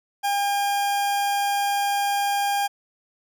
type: tone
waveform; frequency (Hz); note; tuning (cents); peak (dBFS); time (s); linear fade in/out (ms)
40% pulse; 806; G5; +48; -20; 0.23-2.68; 20
effects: none